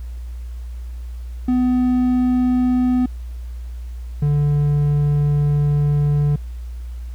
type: tone pair in turn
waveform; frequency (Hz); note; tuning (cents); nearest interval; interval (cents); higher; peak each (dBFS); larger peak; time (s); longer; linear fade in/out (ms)
triangle; 250.9 / 146.12; B3 / D3; +28 / -8; major sixth; 936; first; -12; neither; 1.48-3.06 / 4.22-6.36; second; 5
effects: added 60 Hz sine -27 dBFS peak until 7.14 s + pink hiss -53 dBFS RMS until 7.14 s